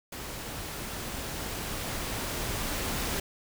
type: noise with level ramp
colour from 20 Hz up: pink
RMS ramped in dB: -39 to -31 dBFS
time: 0.12-3.2 s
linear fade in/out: 5 ms
effects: none